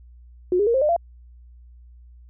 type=tone with pitch steps; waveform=sine; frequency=361.8 / 410.8 / 466.5 / 529.7 / 601.5 / 683 Hz; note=F#4 / G#4 / A#4 / C5 / D5 / F5; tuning=-39 / -19 / +1 / +21 / +41 / -39 cents; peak=-16 dBFS; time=0.52-0.964 s; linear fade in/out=2 ms; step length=74 ms; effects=added 60 Hz sine -44 dBFS peak until 2.29 s